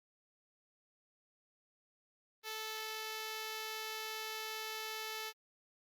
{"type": "tone", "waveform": "5% pulse", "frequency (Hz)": 437.5, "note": "A4", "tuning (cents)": -10, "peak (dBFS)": -29, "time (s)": [2.43, 5.33], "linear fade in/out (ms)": 50, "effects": ["Opus 32 kbps"]}